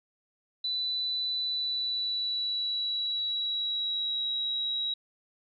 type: tone with pitch glide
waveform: sine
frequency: 3984 to 3855 Hz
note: B7 to B7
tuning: +14 to -43 cents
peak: -28 dBFS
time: 0.64-4.94 s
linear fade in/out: 5 ms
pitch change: -57 cents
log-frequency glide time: 1.4-4.24 s
effects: none